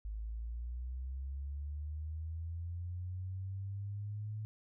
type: linear sweep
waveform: sine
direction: up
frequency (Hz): 51.91 to 108.2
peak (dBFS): -38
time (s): 0.05-4.45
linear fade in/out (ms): 0
effects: none